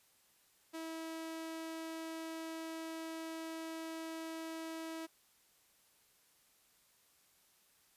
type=tone; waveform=sawtooth; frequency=324.2 Hz; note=E4; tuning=29 cents flat; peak=-38 dBFS; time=0.73-5.07 s; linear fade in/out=20 ms; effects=white hiss -70 dBFS RMS until 7.96 s + resampled to 32000 Hz